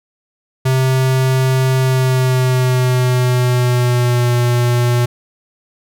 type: tone with pitch glide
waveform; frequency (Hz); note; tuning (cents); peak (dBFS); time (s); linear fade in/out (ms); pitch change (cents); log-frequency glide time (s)
square; 130.81 to 121.35; C3 to B2; 0 to -30; -12; 0.65-5.06; 10; -130; 1.79-4.33
effects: none